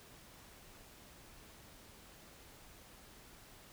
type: silence
effects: pink hiss -58 dBFS RMS until 3.72 s